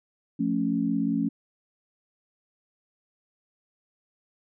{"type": "chord", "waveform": "sine", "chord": "F augmented", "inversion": "none", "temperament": "equal", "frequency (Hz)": [174.61, 220, 277.2], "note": ["F3", "A3", "C#4"], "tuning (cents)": [0, 0, 0], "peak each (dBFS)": [-30, -27, -26], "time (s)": [0.39, 1.29], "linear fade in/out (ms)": 10, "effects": []}